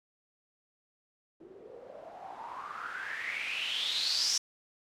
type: noise with low-pass filter sweep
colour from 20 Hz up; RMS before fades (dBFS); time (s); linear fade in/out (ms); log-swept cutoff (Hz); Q
blue; -36; 1.4-4.38; 5; 350 to 5700; 7.3
effects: none